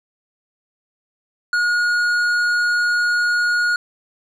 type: tone with tanh clipping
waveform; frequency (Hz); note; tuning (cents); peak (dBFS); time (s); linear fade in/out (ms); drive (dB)
triangle; 1441; F#6; -46; -17; 1.53-3.76; 2; 13
effects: none